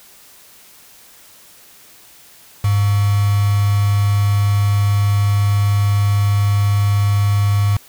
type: tone with quantisation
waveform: sine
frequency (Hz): 101.7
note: G#2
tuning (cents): -36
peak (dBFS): -12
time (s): 2.64-7.77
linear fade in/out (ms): 5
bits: 4
effects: white hiss -45 dBFS RMS until 7.88 s